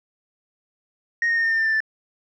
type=tone with pitch steps; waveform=sine; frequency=1864.7 / 1849.7 / 1834.8 / 1820 / 1805.3 / 1790.8 / 1776.4 / 1762.1 Hz; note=A#6 / A#6 / A#6 / A#6 / A6 / A6 / A6 / A6; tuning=0 / -14 / -28 / -42 / +44 / +30 / +16 / +2 cents; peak=-16 dBFS; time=1.22-1.804 s; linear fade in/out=2 ms; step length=73 ms; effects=tanh soft clip ceiling -16 dBFS